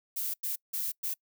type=noise bursts at uneven times; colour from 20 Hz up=violet; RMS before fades=-33 dBFS; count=4; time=0.16-0.34 / 0.43-0.56 / 0.73-0.92 / 1.03-1.14 s; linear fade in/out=10 ms; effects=noise-tail reverb RT60 0.1 s tail -25 dB re dry